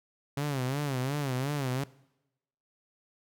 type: tone with vibrato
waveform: sawtooth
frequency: 136.6 Hz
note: C#3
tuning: 25 cents flat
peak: -25 dBFS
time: 0.37-1.84 s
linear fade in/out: 5 ms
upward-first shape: sine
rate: 2.8 Hz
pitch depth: 140 cents each way
effects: noise-tail reverb RT60 0.9 s tail -21 dB re dry